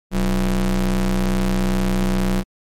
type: ring-modulated tone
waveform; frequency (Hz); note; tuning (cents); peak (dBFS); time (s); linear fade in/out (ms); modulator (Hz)
square; 79.8; D#2; +44; -14; 0.11-2.44; 50; 111
effects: MP3 64 kbps

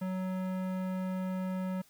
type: tone with tanh clipping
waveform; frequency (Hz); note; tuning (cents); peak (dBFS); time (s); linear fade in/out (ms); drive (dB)
sine; 186.2; F#3; +11; -34; 0.01-1.82; 10; 18
effects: white hiss -63 dBFS RMS until 1.89 s

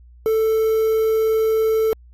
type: tone with quantisation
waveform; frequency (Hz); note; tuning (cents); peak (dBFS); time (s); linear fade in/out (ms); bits
triangle; 441.4; A4; +5; -13; 0.26-1.93; 0; 6
effects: added 60 Hz sine -43 dBFS peak until 2.13 s + AAC 48 kbps

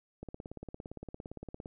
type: click train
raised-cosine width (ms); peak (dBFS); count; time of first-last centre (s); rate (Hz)
2; -29; 26; 0.23-1.659; 17.5
effects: none

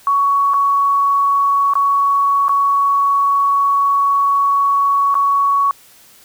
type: tone with dropouts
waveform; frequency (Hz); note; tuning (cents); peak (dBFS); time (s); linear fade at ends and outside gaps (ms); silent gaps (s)
sine; 1119; C#6; +16; -11; 0.07-5.71; 1; 0.536-0.541 / 1.736-1.754 / 2.483-2.493 / 5.143-5.152
effects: white hiss -46 dBFS RMS until 6.24 s

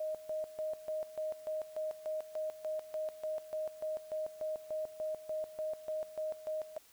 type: tone with tremolo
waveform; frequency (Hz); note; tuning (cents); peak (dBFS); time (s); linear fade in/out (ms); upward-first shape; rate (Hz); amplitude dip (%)
sine; 622.3; D#5; 0; -34; 0-6.78; 5; square; 3.4; 80
effects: white hiss -63 dBFS RMS until 6.92 s

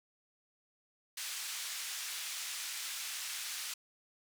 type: band-pass noise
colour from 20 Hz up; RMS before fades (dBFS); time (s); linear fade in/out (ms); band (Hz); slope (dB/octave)
white; -41; 1.17-3.74; 5; 1600 to 8400; 12
effects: none

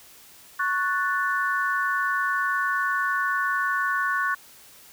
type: chord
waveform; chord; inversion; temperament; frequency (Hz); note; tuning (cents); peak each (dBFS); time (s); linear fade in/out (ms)
sine; F# minor; second; equal; 1108.7 / 1480 / 1760; C#6 / F#6 / A6; 0 / 0 / 0; -26 / -25 / -29; 0.59-4.35; 10
effects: white hiss -50 dBFS RMS until 4.92 s

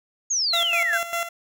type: exponential sweep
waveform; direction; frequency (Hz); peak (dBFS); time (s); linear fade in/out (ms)
sine; down; 6790 to 1500; -20; 0.3-0.98; 10
type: tone with tremolo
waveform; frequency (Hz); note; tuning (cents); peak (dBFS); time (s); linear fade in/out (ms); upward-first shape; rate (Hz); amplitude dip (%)
15% pulse; 682; F5; -41; -17; 0.53-1.29; 5; square; 5; 65
effects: none

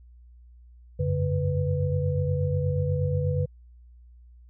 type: tone cluster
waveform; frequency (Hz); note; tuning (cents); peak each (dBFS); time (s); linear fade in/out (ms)
sine; 91.2 / 99.5 / 142.5 / 496.5; F#2 / G2 / C#3 / B4; -24 / +26 / +48 / +9; -27 / -33 / -26 / -30; 0.99-3.46; 10
effects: added 60 Hz sine -48 dBFS peak until 4.49 s

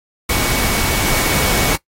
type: tone in noise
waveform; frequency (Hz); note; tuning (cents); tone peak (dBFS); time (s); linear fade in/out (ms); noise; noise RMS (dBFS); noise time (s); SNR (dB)
sine; 2238; C#7; +16; -25; 0.29-1.76; 5; pink; -17; 0.29-1.76; -11
effects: noise-tail reverb RT60 0.1 s tail -19 dB re dry + AAC 48 kbps

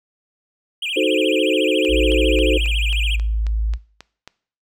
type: tone with vibrato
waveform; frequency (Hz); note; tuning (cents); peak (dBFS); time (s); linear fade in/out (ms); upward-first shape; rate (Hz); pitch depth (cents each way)
triangle; 2794; F7; 0; -20; 0.82-3.16; 5; sine; 14; 280
type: chord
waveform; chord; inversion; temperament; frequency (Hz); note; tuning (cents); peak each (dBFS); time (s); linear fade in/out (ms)
sine; D# diminished seventh; none; equal; 311.1 / 370 / 440 / 523.3; D#4 / F#4 / A4 / C5; 0 / 0 / 0 / 0; -21; 0.96-2.58; 10
type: click train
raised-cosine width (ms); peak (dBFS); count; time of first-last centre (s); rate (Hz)
0.2; -19; 10; 1.85-4.276; 3.71
type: tone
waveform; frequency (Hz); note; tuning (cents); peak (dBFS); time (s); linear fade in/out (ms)
sine; 54.3; A1; -22; -17; 1.88-3.78; 50
effects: noise-tail reverb RT60 0.5 s tail -20 dB re dry

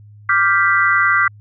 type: chord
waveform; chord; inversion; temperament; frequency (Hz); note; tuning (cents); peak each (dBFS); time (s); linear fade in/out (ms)
sine; G dominant seventh; second; equal; 1174.7 / 1396.9 / 1568 / 1975.5; D6 / F6 / G6 / B6; 0 / 0 / 0 / 0; -17; 0.29-1.28; 5
effects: added 104 Hz sine -39 dBFS peak until 1.4 s

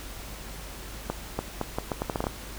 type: accelerating click train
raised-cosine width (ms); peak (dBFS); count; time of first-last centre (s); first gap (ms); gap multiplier
1; -13; 11; 1.1-2.268; 290; 0.77
effects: added 50 Hz sine -42 dBFS peak until 2.58 s + pink hiss -42 dBFS RMS until 2.58 s

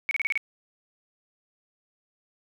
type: tone bursts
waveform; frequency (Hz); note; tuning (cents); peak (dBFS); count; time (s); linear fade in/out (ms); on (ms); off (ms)
sine; 2232; C#7; +11; -22; 6; 0.09-0.376; 0; 21; 32
effects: none

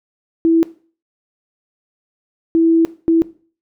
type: tone bursts at uneven times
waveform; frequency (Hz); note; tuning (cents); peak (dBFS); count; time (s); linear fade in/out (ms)
sine; 329; E4; -3; -9; 3; 0.45-0.63 / 2.55-2.85 / 3.08-3.22; 0
effects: noise-tail reverb RT60 0.4 s tail -18 dB re dry

